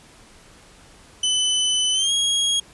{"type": "tone with pitch glide", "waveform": "sawtooth", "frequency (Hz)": [3015, 3288], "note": ["F#7", "G#7"], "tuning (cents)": [32, -18], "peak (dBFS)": -15, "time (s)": [1.23, 2.6], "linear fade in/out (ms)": 5, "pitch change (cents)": 150, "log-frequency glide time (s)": [1.93, 2.12], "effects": ["pink hiss -49 dBFS RMS until 2.73 s", "resampled to 24000 Hz"]}